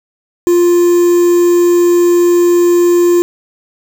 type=tone with quantisation; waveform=triangle; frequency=349.2 Hz; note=F4; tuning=in tune; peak=-4 dBFS; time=0.47-3.22 s; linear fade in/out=0 ms; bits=4; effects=none